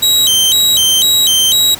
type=tone with vibrato; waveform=sawtooth; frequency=3465 Hz; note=A7; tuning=27 cents flat; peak=-5 dBFS; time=0.02-1.75 s; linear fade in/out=10 ms; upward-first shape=square; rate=2 Hz; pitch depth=180 cents each way; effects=pink hiss -30 dBFS RMS until 1.79 s + high-pass 60 Hz 12 dB/octave